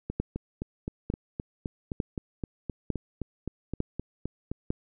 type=two click trains; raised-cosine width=3 ms; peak=-19 / -14 dBFS; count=18 / 6; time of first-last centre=0.1-4.516 / 0.2-4.705 s; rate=3.85 / 1.11 Hz; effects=none